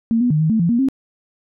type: tone with pitch steps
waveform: sine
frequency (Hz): 228.3 / 244.9 / 152.8 / 157.7 / 221.8 / 169.8 / 236.2 / 268.1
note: A#3 / B3 / D#3 / D#3 / A3 / F3 / A#3 / C4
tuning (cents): -36 / -14 / -31 / +24 / +14 / -48 / +23 / +42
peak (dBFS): -13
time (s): 0.11-0.886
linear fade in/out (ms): 0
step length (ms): 97
effects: none